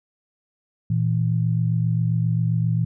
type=tone pair together; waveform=sine; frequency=116.08 / 163.6 Hz; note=A#2 / E3; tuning=-7 / -13 cents; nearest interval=tritone; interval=594 cents; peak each=-20 / -22 dBFS; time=0.9-2.85 s; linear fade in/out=5 ms; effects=none